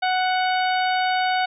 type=harmonic tone; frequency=741 Hz; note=F#5; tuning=2 cents sharp; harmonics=1 / 2 / 3 / 4 / 5 / 6; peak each=-20 / -26 / -30 / -32 / -34 / -36 dBFS; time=0.02-1.46 s; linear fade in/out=10 ms; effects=none